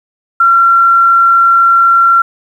sine tone, 1366 Hz, F6, 39 cents flat, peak -4 dBFS, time 0.4-2.22 s, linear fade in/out 5 ms, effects 7-bit

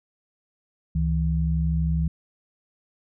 sine tone pair together, 69.3 / 161.62 Hz, C#2 / E3, 0 / -34 cents, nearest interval octave + minor third, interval 1466 cents, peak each -23 dBFS, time 0.95-2.08 s, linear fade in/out 5 ms, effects none

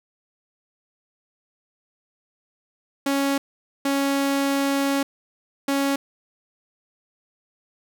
sawtooth tone bursts at uneven times, 277.2 Hz, C#4, in tune, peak -16 dBFS, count 3, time 3.06-3.38 / 3.85-5.03 / 5.68-5.96 s, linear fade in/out 5 ms, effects none

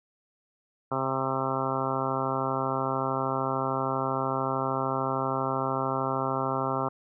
harmonic tone, 133.1 Hz, C3, 30 cents sharp, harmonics 1 / 2 / 3 / 4 / 5 / 6 / 7 / 8 / 9 / 10, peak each -35 / -35 / -35 / -35 / -35 / -35 / -35 / -35 / -35 / -35 dBFS, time 0.91-6.89 s, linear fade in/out 10 ms, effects none

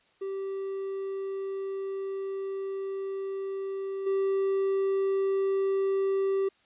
triangle tone with level steps, 389 Hz, G4, 13 cents flat, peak -29 / -22 dBFS, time 0.21-6.49 s, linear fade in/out 10 ms, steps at 4.06 s, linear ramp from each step 10 ms, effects white hiss -65 dBFS RMS until 6.65 s + resampled to 8000 Hz

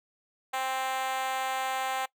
5% pulse tone with high-pass filter, 262.5 Hz, C4, 6 cents sharp, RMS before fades -31 dBFS, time 0.53-2.06 s, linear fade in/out 10 ms, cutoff 720 Hz, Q 4.7, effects noise-tail reverb RT60 0.1 s tail -21 dB re dry

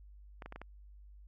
clicks, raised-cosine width 0.5 ms, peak -30 dBFS, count 5, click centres 0.422 / 0.46 / 0.524 / 0.56 / 0.616 s, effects added 50 Hz sine -52 dBFS peak until 1.27 s

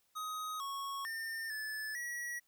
square tone with pitch steps, 1257 / 1104 / 1808 / 1736 / 1924 Hz, D#6 / C#6 / A6 / A6 / B6, +17 / -7 / +47 / -24 / -46 cents, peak -39 dBFS, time 0.15-2.4 s, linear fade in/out 20 ms, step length 450 ms, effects white hiss -75 dBFS RMS until 2.47 s

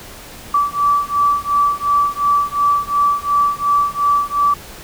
sine beating tone pair, 1155 / 1157.8 Hz, D6 / D6, -29 / -25 cents, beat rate 2.8 Hz, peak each -16 dBFS, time 0.54-4.54 s, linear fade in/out 5 ms, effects pink hiss -36 dBFS RMS until 4.83 s

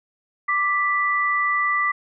sine tone pair together, 1174.7 / 1975.6 Hz, D6 / B6, 0 / 0 cents, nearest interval major sixth, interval 900 cents, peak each -21 dBFS, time 0.48-1.92 s, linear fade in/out 10 ms, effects none

